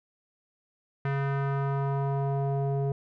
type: tone with low-pass filter sweep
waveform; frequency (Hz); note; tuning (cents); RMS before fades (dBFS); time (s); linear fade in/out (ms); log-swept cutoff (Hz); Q
square; 138.59; C#3; 0; -28; 1.05-2.92; 2; 1800 to 550; 2
effects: none